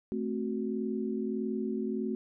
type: chord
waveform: sine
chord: F# diminished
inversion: first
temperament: equal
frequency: 220 / 261.6 / 370 Hz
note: A3 / C4 / F#4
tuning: 0 / 0 / 0 cents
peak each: -33 / -36 / -35 dBFS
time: 0.12-2.15 s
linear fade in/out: 0 ms
effects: none